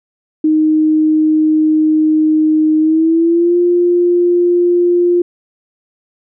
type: tone with pitch glide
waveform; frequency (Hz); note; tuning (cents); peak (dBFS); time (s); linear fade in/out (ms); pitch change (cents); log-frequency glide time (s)
sine; 310.8 to 350.9; D#4 to F4; -2 to +8; -8; 0.44-5.22; 5; +210; 2.79-3.57
effects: none